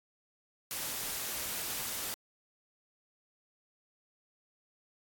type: noise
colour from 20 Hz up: white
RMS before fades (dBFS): -37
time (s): 0.71-2.14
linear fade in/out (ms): 0
effects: AAC 64 kbps